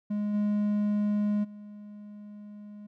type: tone with level steps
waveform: triangle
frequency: 207.7 Hz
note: G#3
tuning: in tune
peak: -25 / -22 / -40 dBFS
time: 0.1-2.87 s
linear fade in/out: 10 ms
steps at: 0.33 / 1.43 s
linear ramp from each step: 20 ms
effects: none